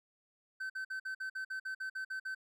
triangle tone bursts, 1535 Hz, G6, 37 cents flat, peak -35 dBFS, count 12, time 0.6-2.349 s, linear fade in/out 10 ms, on 99 ms, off 51 ms, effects none

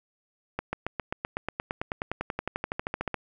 accelerating click train, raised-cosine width 0.5 ms, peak -14 dBFS, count 27, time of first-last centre 0.59-3.143 s, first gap 140 ms, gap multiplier 0.97, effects none

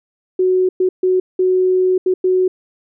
sine tone bursts at uneven times, 370 Hz, F#4, in tune, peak -11 dBFS, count 6, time 0.39-0.69 / 0.8-0.89 / 1.03-1.2 / 1.39-1.98 / 2.06-2.14 / 2.24-2.48 s, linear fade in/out 5 ms, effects none

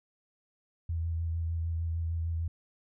sine tone with vibrato, 82.8 Hz, E2, 8 cents sharp, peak -29 dBFS, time 0.89-2.48 s, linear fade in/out 5 ms, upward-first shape sine, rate 6.6 Hz, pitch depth 22 cents each way, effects none

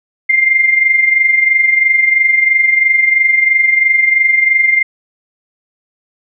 sine tone with amplitude modulation, 2103 Hz, C7, 8 cents sharp, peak -5 dBFS, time 0.29-4.83 s, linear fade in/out 10 ms, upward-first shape sine, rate 23 Hz, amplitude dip 60%, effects none

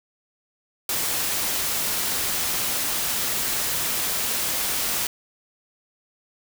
white noise, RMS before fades -25 dBFS, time 0.89-5.07 s, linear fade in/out 2 ms, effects none

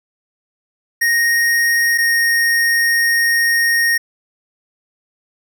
square tone pair in turn, 1864.7 / 1857.9 Hz, A#6 / A#6, 0 / -6 cents, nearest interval unison, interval 6 cents, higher first, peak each -13 dBFS, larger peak neither, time 1.01-1.98 / 1.98-3.98 s, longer second, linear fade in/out 10 ms, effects none

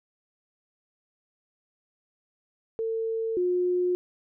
sine tone pair in turn, 450 / 359.1 Hz, A4 / F4, +39 / +48 cents, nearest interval major third, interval 391 cents, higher first, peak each -26 / -22 dBFS, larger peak second, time 2.79-3.37 / 3.37-3.95 s, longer neither, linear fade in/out 0 ms, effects none

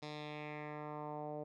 10% pulse tone with low-pass filter sweep, 150.1 Hz, D3, 38 cents sharp, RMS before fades -45 dBFS, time 0.02-1.44 s, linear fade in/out 10 ms, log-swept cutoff 4800 to 580 Hz, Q 2.3, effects none

